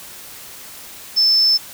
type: tone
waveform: sine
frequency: 5274 Hz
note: E8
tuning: in tune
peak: -11 dBFS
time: 1.16-1.58 s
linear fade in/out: 20 ms
effects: white hiss -37 dBFS RMS until 1.73 s